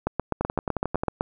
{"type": "two click trains", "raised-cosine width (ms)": 1, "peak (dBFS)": [-9, -12], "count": [10, 8], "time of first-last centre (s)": [[0.07, 1.209], [0.41, 1.035]], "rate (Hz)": [7.9, 11.2], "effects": []}